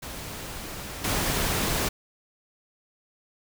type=noise with level steps; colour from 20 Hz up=pink; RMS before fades=-37 / -26 dBFS; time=0.02-1.89 s; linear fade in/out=10 ms; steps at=1.04 s; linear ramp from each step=5 ms; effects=none